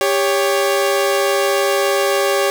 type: tone pair together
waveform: sawtooth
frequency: 397.5 / 557.9 Hz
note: G4 / C#5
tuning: +24 / +11 cents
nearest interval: tritone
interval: 587 cents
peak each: -13 dBFS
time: 0.01-2.5 s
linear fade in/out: 0 ms
effects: none